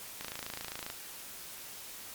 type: click train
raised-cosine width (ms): 0.2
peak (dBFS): -21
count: 20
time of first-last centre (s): 0.21-0.901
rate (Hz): 27.5
effects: white hiss -46 dBFS RMS until 2.14 s + MP3 96 kbps